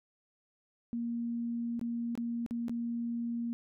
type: tone with dropouts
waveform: sine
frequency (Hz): 234.9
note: A#3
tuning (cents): +13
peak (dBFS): -32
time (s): 0.93-3.53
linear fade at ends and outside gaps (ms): 0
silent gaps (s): 1.794-1.813 / 2.153-2.176 / 2.463-2.509 / 2.683-2.695
effects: none